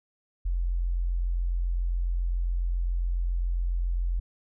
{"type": "tone", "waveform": "sine", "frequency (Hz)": 43.65, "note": "F1", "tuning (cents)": 0, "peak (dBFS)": -24, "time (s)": [0.45, 4.2], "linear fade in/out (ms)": 10, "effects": []}